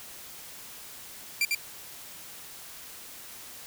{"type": "tone with echo", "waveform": "sawtooth", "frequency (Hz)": 2368, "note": "D7", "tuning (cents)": 14, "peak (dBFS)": -19, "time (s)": [1.41, 1.45], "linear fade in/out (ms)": 2, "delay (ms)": 99, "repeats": 1, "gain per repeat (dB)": -2, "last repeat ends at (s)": 1.549, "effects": ["white hiss -45 dBFS RMS until 3.66 s"]}